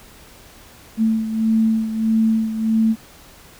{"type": "beating tone pair", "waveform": "sine", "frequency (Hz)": [221.7, 223.3], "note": ["A3", "A3"], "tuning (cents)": [13, 26], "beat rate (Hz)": 1.6, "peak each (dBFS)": [-16, -22], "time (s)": [0.97, 2.96], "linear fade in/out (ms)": 50, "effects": ["pink hiss -45 dBFS RMS until 3.59 s"]}